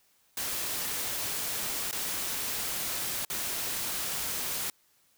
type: noise with dropouts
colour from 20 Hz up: white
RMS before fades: -33 dBFS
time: 0.37-4.7 s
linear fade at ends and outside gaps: 2 ms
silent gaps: 1.912-1.927 / 3.25-3.3 s
effects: white hiss -67 dBFS RMS until 5.17 s